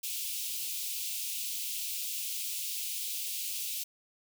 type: high-pass noise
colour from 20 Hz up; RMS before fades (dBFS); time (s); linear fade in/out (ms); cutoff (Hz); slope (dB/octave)
white; -36; 0.03-3.84; 10; 2500; 48
effects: none